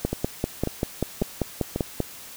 two click trains, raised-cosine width 2 ms, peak -12 / -9 dBFS, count 4 / 11, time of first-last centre 0.13-1.76 / 0.05-2.003 s, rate 1.84 / 5.12 Hz, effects white hiss -42 dBFS RMS until 2.36 s

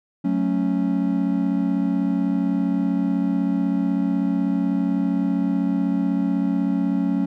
triangle chord, F# minor, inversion none, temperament equal with one note detuned, 185 / 220.9 / 277.2 Hz, F#3 / A3 / C#4, 0 / +7 / 0 cents, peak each -21 / -23 / -20 dBFS, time 0.24-7.26 s, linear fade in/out 10 ms, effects none

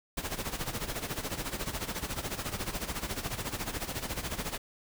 pink noise with tremolo, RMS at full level -33 dBFS, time 0.17-4.58 s, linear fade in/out 5 ms, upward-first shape sine, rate 14 Hz, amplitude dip 75%, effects none

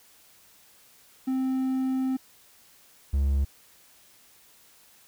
triangle tone pair in turn, 261.6 / 69.29 Hz, C4 / C#2, 0 / 0 cents, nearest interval octave + major seventh, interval 2300 cents, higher first, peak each -22 / -19 dBFS, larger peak second, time 1.27-2.17 / 3.13-3.45 s, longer first, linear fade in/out 10 ms, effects white hiss -57 dBFS RMS until 5.07 s

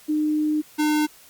sine / square tone pair in turn, 304.3 / 302.7 Hz, D#4 / D#4, -38 / -48 cents, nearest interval unison, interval 10 cents, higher first, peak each -19 dBFS, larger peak neither, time 0.08-0.62 / 0.78-1.07 s, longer first, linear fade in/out 20 ms, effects white hiss -50 dBFS RMS until 1.29 s + Opus 48 kbps

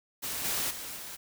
white noise with level steps, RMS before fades -35 / -31 / -40 / -42 dBFS, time 0.22-1.17 s, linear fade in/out 20 ms, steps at 0.44 / 0.7 / 0.96 s, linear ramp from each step 10 ms, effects none

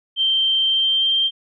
sine tone with pitch glide, 3136 to 3163 Hz, G7 to G7, 0 to +15 cents, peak -15 dBFS, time 0.16-1.31 s, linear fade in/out 50 ms, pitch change +15 cents, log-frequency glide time 0.67-1.17 s, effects none

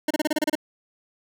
25% pulse tone bursts, 305.2 Hz, D#4, 33 cents flat, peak -16 dBFS, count 9, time 0.08-0.554 s, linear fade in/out 5 ms, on 26 ms, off 30 ms, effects none

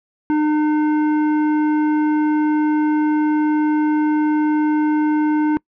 sine tone with hard clipping, 303.5 Hz, D#4, 43 cents flat, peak -16 dBFS, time 0.3-5.57 s, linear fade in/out 0 ms, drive 12 dB, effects noise-tail reverb RT60 0.1 s tail -25 dB re dry + low-pass 2000 Hz 12 dB/octave

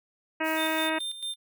harmonic tone, 317.1 Hz, D#4, 33 cents sharp, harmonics 1 / 2 / 3 / 4 / 5 / 6 / 7 / 8 / 9, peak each -31 / -32 / -33 / -38 / -34 / -35 / -38 / -36 / -42 dBFS, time 0.4-0.99 s, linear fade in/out 10 ms
blue noise, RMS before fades -41 dBFS, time 0.43-0.9 s, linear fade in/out 50 ms
square tone with tremolo, 3600 Hz, A7, 39 cents sharp, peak -31 dBFS, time 0.56-1.36 s, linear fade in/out 50 ms, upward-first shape square, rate 4.5 Hz, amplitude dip 65%
effects none

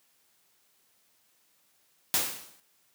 white noise with exponential decay, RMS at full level -23 dBFS, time 2.14-2.6 s, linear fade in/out 0 ms, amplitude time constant 100 ms, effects white hiss -68 dBFS RMS until 2.94 s + high-pass 100 Hz 12 dB/octave

